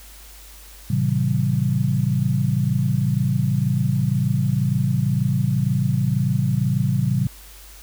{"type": "chord", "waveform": "sine", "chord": "A diminished seventh", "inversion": "none", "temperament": "just", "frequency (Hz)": [110, 132, 158.4, 190.08], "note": ["A2", "C3", "Eb3", "Gb3"], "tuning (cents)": [0, 16, 31, 47], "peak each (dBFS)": [-24, -20, -25, -24], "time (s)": [0.9, 7.27], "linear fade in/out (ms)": 5, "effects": ["added 50 Hz sine -43 dBFS peak until 7.82 s", "white hiss -45 dBFS RMS until 7.82 s"]}